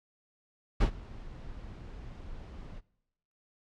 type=noise with ADSR envelope; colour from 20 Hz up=brown; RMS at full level=-21 dBFS; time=0.8-2.81 s; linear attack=12 ms; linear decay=91 ms; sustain=-23 dB; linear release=33 ms; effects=noise-tail reverb RT60 0.9 s tail -23 dB re dry + low-pass 5000 Hz 12 dB/octave